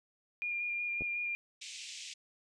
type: tone with vibrato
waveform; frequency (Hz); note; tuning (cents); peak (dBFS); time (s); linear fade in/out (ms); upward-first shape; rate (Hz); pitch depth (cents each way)
sine; 2413; D7; +46; -33; 0.42-1.35; 0; square; 5.4; 12
type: clicks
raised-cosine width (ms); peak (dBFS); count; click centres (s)
2; -30; 2; 1.009 / 1.02
type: band-pass noise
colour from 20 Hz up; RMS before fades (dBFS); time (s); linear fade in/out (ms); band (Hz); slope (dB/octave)
pink; -46; 1.61-2.14; 10; 2300 to 8000; 48
effects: none